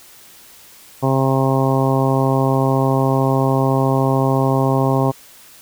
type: harmonic tone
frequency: 133.7 Hz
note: C3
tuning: 38 cents sharp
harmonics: 1 / 2 / 3 / 4 / 5 / 6 / 7 / 8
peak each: -17 / -20 / -22 / -23 / -24 / -25 / -25 / -26 dBFS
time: 1.02-5.12 s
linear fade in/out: 20 ms
effects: white hiss -44 dBFS RMS until 5.61 s